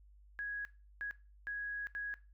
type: tone bursts at uneven times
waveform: sine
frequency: 1661 Hz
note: G#6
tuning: in tune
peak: -37 dBFS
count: 4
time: 0.39-0.65 / 1.01-1.11 / 1.47-1.87 / 1.95-2.14 s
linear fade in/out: 0 ms
effects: noise-tail reverb RT60 0.3 s tail -17 dB re dry + added 50 Hz sine -58 dBFS peak until 2.33 s